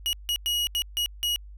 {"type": "tone bursts at uneven times", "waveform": "40% pulse", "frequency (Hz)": 2900, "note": "F#7", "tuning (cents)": -35, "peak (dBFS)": -23, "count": 6, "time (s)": [[0.06, 0.13], [0.29, 0.36], [0.46, 0.67], [0.75, 0.82], [0.97, 1.06], [1.23, 1.36]], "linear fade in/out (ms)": 0, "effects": ["added 50 Hz sine -41 dBFS peak until 1.57 s"]}